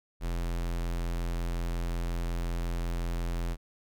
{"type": "tone", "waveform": "square", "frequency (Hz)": 42.76, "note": "F1", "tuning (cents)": -36, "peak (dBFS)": -30, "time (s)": [0.2, 3.57], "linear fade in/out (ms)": 50, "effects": []}